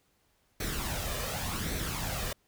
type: noise with flanger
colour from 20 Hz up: pink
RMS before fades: -34 dBFS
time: 0.6-2.33 s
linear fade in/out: 5 ms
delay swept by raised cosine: 0.5 to 1.7 ms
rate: 0.88 Hz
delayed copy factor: +0.55
effects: pink hiss -71 dBFS RMS until 2.47 s